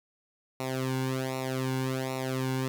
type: tone with flanger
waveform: sawtooth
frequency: 130.81 Hz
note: C3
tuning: in tune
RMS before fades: -31 dBFS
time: 0.6-2.68 s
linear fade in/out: 0 ms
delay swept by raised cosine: 0.62 to 1.62 ms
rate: 1.3 Hz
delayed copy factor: -0.9
effects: none